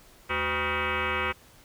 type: tone with frequency modulation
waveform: sine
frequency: 509 Hz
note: C5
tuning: 48 cents flat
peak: -25 dBFS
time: 0.29-1.33 s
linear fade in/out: 20 ms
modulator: 294 Hz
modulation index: 7.5
effects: pink hiss -55 dBFS RMS until 1.64 s